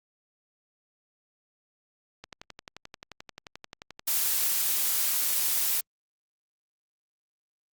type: click train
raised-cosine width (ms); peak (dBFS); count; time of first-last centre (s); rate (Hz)
0.2; -24; 41; 2.24-5.749; 11.4
type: noise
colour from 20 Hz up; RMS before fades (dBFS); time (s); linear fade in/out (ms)
blue; -26; 4.07-5.81; 10
effects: Opus 48 kbps